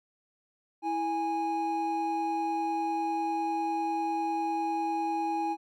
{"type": "tone pair together", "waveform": "triangle", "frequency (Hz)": [327.9, 826.3], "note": ["E4", "G#5"], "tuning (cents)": [-9, -9], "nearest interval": "octave + major third", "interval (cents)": 1600, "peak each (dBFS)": [-31, -27], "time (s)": [0.82, 5.57], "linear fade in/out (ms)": 50, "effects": []}